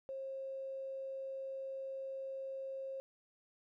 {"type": "tone with tanh clipping", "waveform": "triangle", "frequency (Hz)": 536, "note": "C5", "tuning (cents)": 42, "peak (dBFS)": -40, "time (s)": [0.09, 3], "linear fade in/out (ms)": 0, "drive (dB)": 3, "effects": []}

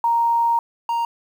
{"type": "tone pair in turn", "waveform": ["sine", "triangle"], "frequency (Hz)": [932.3, 932.3], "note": ["A#5", "A#5"], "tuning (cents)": [0, 0], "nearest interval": "unison", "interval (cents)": 0, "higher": "neither", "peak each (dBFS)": [-15, -17], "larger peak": "first", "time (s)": [[0.04, 0.59], [0.89, 1.05]], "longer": "first", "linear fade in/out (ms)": 2, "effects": ["8-bit"]}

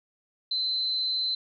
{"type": "tone with amplitude modulation", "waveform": "sine", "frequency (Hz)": 4061, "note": "B7", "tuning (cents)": 48, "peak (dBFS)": -23, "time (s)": [0.51, 1.35], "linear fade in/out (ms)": 5, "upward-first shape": "sine", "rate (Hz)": 234, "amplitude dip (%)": 45, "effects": []}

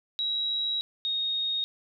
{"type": "tone pair in turn", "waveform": "sine", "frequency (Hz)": [3862, 3725], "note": ["B7", "A#7"], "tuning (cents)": [-39, -2], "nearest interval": "minor second", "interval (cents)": 63, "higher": "first", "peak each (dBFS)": -26, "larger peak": "neither", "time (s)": [[0.19, 0.81], [1.05, 1.64]], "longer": "first", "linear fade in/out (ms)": 0, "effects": []}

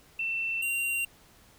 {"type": "tone pair in turn", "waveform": ["sine", "square"], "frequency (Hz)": [2685, 2764], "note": ["E7", "F7"], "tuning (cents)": [31, -19], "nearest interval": "minor second", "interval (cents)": 50, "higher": "second", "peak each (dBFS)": -28, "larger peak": "neither", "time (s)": [[0.19, 0.62], [0.62, 1.05]], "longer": "neither", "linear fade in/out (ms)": 5, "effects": ["pink hiss -58 dBFS RMS until 1.58 s"]}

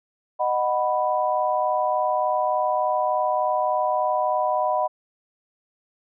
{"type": "chord", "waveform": "sine", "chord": "B major", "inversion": "first", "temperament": "just", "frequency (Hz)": [617.4, 740.8, 987.8], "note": ["D#5", "F#5", "B5"], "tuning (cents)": [-14, 2, 0], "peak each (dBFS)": -24, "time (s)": [0.39, 4.88], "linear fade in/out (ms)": 20, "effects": []}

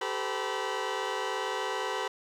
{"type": "tone cluster", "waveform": "20% pulse", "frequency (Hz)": [386.9, 435.5, 509, 969], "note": ["G4", "A4", "C5", "B5"], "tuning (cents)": [-23, -18, -48, -33], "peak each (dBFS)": -31, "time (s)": [0.01, 2.08], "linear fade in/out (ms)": 5, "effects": ["low-pass 6000 Hz 12 dB/octave", "10-bit"]}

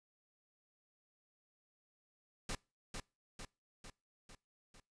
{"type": "noise with echo", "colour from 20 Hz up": "pink", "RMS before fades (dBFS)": -40, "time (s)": [2.49, 2.55], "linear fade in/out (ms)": 2, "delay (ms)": 450, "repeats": 5, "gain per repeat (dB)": -4, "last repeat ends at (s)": 4.8, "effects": ["noise-tail reverb RT60 0.3 s tail -25 dB re dry", "resampled to 22050 Hz"]}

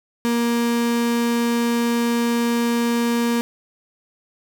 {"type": "tone", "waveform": "35% pulse", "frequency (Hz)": 235.5, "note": "A#3", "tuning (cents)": 18, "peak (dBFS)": -16, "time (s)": [0.25, 3.41], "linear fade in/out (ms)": 0, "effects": []}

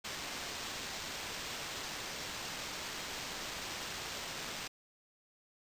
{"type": "noise with sample-and-hold", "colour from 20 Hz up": "blue", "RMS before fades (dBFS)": -42, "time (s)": [0.04, 4.68], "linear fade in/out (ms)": 10, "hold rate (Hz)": 11025, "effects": ["resampled to 32000 Hz"]}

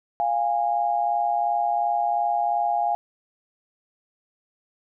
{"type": "tone pair together", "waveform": "sine", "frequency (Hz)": [698.2, 821], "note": ["F5", "G#5"], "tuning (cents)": [-1, -20], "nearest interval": "minor third", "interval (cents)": 281, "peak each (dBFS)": -23, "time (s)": [0.2, 2.95], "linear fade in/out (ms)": 0, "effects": []}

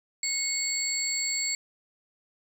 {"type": "tone cluster", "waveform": "sine", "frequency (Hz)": [2179, 4439, 7620], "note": ["C#7", "C#8", "A#8"], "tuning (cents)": [-30, 2, 37], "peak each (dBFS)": [-32, -32, -29], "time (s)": [0.23, 1.55], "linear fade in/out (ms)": 2, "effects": ["8-bit"]}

